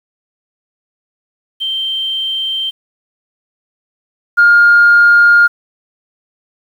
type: tone pair in turn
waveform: sine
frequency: 3136 / 1414 Hz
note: G7 / F6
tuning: 0 / +21 cents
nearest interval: octave + major second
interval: 1379 cents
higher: first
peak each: -15 / -3 dBFS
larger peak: second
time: 1.6-2.71 / 4.37-5.48 s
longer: neither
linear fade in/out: 20 ms
effects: tanh soft clip ceiling 0 dBFS + 7-bit